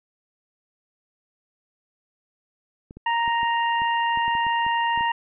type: clicks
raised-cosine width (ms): 3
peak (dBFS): -27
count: 12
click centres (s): 2.909 / 2.97 / 3.278 / 3.431 / 3.819 / 4.174 / 4.28 / 4.352 / 4.467 / 4.665 / 4.976 / 5.009
type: harmonic tone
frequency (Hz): 932.3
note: A#5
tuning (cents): 0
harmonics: 1 / 2 / 3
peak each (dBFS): -21 / -27 / -31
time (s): 3.06-5.12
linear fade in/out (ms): 5
effects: none